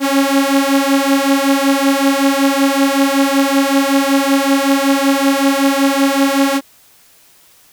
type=beating tone pair; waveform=sawtooth; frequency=272.5 / 277.8 Hz; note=C#4 / C#4; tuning=-29 / +4 cents; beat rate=5.3 Hz; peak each=-10 dBFS; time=0-6.61 s; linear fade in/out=50 ms; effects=white hiss -48 dBFS RMS until 7.72 s